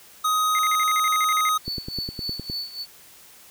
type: tone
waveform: square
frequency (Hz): 1255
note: D#6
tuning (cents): +15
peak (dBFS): -20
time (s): 0.24-1.58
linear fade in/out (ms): 10
type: tone bursts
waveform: sine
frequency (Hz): 2093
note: C7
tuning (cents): 0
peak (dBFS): -25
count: 12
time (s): 0.55-1.489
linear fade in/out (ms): 0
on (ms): 37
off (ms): 45
type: tone with tremolo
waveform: triangle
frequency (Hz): 4466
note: C#8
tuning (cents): +12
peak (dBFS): -25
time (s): 1.64-2.86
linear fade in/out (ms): 50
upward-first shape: sine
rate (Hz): 3.5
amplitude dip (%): 80
type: click train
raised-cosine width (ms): 3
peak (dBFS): -19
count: 9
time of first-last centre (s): 1.68-2.499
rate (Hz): 9.77
effects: white hiss -49 dBFS RMS until 3.5 s